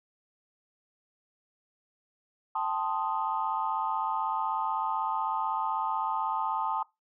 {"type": "chord", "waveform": "sine", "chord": "A half-diminished seventh", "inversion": "third", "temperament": "equal", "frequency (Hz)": [784, 880, 1046.5, 1244.5], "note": ["G5", "A5", "C6", "Eb6"], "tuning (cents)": [0, 0, 0, 0], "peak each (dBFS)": [-36, -30, -34, -34], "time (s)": [2.55, 6.83], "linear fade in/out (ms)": 5, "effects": ["noise-tail reverb RT60 0.2 s tail -21 dB re dry", "tanh soft clip ceiling -17 dBFS"]}